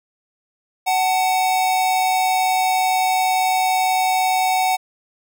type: tone pair together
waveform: square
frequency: 748.1 / 886 Hz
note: F#5 / A5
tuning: +19 / +12 cents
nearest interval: minor third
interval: 293 cents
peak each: -17 / -26 dBFS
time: 0.86-4.77 s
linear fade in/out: 20 ms
effects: none